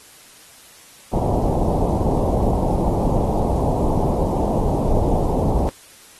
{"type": "low-pass noise", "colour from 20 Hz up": "pink", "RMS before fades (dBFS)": -19, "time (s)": [1.13, 5.69], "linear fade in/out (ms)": 0, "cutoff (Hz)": 910, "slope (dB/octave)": 48, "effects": ["white hiss -46 dBFS RMS until 6.19 s", "AAC 32 kbps"]}